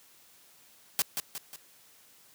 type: noise with echo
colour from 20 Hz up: white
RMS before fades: -26 dBFS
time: 0.99-1.02 s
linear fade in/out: 0 ms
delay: 180 ms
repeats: 3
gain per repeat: -6 dB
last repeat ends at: 1.56 s
effects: white hiss -59 dBFS RMS until 2.34 s + high-pass 80 Hz 12 dB/octave